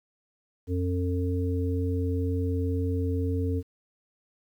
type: harmonic tone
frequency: 89.8 Hz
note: F2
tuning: 49 cents sharp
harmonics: 1 / 3 / 5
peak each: -26 / -31 / -33 dBFS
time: 0.67-3.63 s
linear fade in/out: 50 ms
effects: 10-bit